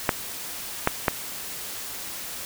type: clicks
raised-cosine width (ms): 0.5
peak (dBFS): -3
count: 3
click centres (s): 0.092 / 0.874 / 1.082
effects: white hiss -35 dBFS RMS until 2.45 s